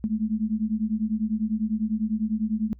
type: beating tone pair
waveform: sine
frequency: 211.9 / 221.9 Hz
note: G#3 / A3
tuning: +35 / +15 cents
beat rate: 10 Hz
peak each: -26 dBFS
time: 0.04-2.73 s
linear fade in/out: 0 ms
effects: noise-tail reverb RT60 0.1 s tail -25 dB re dry + added 60 Hz sine -46 dBFS peak until 2.79 s